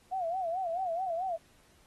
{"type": "tone with vibrato", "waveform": "sine", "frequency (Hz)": 710, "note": "F5", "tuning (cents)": 28, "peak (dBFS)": -30, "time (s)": [0.11, 1.37], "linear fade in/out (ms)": 20, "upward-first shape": "sine", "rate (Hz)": 4.6, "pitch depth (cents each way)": 140, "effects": ["pink hiss -64 dBFS RMS until 1.86 s", "AAC 32 kbps"]}